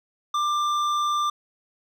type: tone with hard clipping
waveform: triangle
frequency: 1187 Hz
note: D6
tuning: 18 cents sharp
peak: -23 dBFS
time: 0.34-1.3 s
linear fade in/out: 5 ms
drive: 13 dB
effects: none